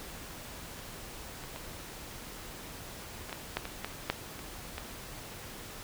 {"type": "clicks", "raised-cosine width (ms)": 0.3, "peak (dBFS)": [-30, -29, -25, -26, -20, -14, -22, -18, -11, -29, -21], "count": 11, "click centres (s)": [0.791, 1.438, 1.561, 3.295, 3.328, 3.57, 3.654, 3.846, 4.1, 4.392, 4.781], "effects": ["pink hiss -45 dBFS RMS until 5.83 s"]}